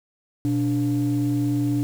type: tone pair together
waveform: sine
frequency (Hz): 122.5 / 291.4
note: B2 / D4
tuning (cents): -14 / -13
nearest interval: octave + minor third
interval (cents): 1501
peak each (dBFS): -22 / -20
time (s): 0.45-1.83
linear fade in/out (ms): 0
effects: tanh soft clip ceiling -15 dBFS + 7-bit